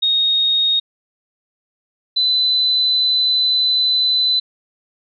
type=tone pair in turn; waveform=sine; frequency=3729 / 4014 Hz; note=A#7 / B7; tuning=0 / +27 cents; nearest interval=minor second; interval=127 cents; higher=second; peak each=-13 dBFS; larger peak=neither; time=0.02-0.8 / 2.16-4.4 s; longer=second; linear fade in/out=10 ms; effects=none